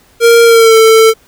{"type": "tone with pitch glide", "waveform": "square", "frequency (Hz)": [465.6, 445.3], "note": ["A#4", "A4"], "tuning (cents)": [-2, 21], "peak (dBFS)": -3, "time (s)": [0.2, 1.14], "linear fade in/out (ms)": 50, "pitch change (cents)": -77, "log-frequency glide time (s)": [0.44, 0.77], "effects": ["pink hiss -47 dBFS RMS until 1.27 s"]}